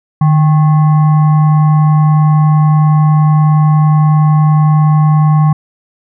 sine tone with frequency modulation, 151.8 Hz, D#3, 42 cents flat, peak -5 dBFS, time 0.21-5.53 s, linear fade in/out 5 ms, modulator 937 Hz, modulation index 0.35, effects none

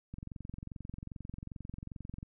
click train, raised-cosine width 5 ms, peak -30 dBFS, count 48, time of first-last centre 0.14-2.229 s, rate 22.5 Hz, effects none

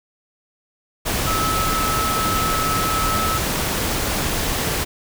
sine tone in noise, 1300 Hz, E6, 24 cents flat, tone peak -21 dBFS, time 1.26-3.39 s, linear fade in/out 20 ms, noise pink, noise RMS -22 dBFS, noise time 1.05-4.85 s, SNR -2 dB, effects none

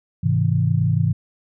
sine chord, Ab augmented, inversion none, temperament equal with one note detuned, 103.83 / 130.81 / 161.7 Hz, Ab2 / C3 / E3, 0 / 0 / -33 cents, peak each -20 dBFS, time 0.23-1.13 s, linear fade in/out 10 ms, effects none

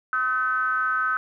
triangle ring-modulated tone, 122.2 Hz, B2, 18 cents flat, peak -16 dBFS, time 0.13-1.17 s, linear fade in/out 0 ms, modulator 1400 Hz, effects none

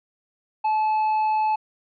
sine tone with hard clipping, 864 Hz, A5, 32 cents flat, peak -20 dBFS, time 0.64-1.56 s, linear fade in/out 10 ms, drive 3 dB, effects resampled to 11025 Hz

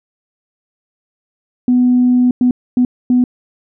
sine tone bursts at uneven times, 248.3 Hz, B3, 9 cents sharp, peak -7 dBFS, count 4, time 1.68-2.31 / 2.41-2.51 / 2.77-2.85 / 3.1-3.24 s, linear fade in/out 2 ms, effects tanh soft clip ceiling -3 dBFS

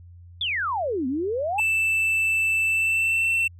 sine exponential two-way sweep, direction down then up, 3600 to 246.9 to 875 Hz, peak -23 dBFS, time 0.41-1.6 s, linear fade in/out 2 ms, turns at 1.07 s
triangle tone with pitch glide, 2648 to 2691 Hz, E7 to E7, +7 to +35 cents, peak -18 dBFS, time 1.58-3.48 s, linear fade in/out 10 ms, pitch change +28 cents, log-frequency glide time 2.65-3.35 s
effects added 87 Hz sine -43 dBFS peak until 3.59 s

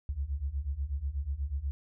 sine beating tone pair, 65.41 / 73.61 Hz, C2 / D2, 0 / +5 cents, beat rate 8.2 Hz, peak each -35 / -33 dBFS, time 0.09-1.71 s, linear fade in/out 0 ms, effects none

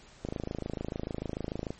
click train, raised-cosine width 2 ms, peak -20 dBFS, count 40, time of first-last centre 0.25-1.705 s, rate 26.8 Hz, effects pink hiss -55 dBFS RMS until 1.79 s + MP3 32 kbps

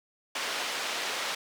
white band-pass noise, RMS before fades -33 dBFS, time 0.35-1.35 s, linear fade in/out 5 ms, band 400 to 3900 Hz, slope 12 dB/octave, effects none

